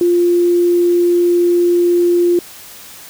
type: tone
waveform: sine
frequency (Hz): 349.2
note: F4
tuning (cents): 0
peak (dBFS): -9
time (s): 0.01-2.39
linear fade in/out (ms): 2
effects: white hiss -36 dBFS RMS until 3.09 s